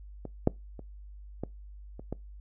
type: clicks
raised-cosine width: 2 ms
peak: -24 / -8 / -29 / -19 / -29 / -20 dBFS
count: 6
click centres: 0.253 / 0.474 / 0.793 / 1.436 / 1.995 / 2.126 s
effects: noise-tail reverb RT60 0.2 s tail -23 dB re dry + added 50 Hz sine -44 dBFS peak until 2.4 s